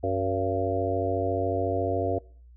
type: harmonic tone with a mistuned harmonic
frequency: 94 Hz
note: F#2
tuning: 28 cents sharp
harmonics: 1 / 3 / 4 / 5 / 6 / 7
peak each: -31 / -33 / -32 / -30 / -32 / -30 dBFS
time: 0.03-2.19 s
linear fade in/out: 10 ms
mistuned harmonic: 7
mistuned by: +62 cents
effects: noise-tail reverb RT60 0.5 s tail -24 dB re dry + added 60 Hz sine -48 dBFS peak until 2.56 s